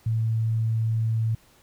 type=tone; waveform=sine; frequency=112.2 Hz; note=A2; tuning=34 cents sharp; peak=-21 dBFS; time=0.06-1.35 s; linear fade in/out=5 ms; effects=pink hiss -58 dBFS RMS until 1.62 s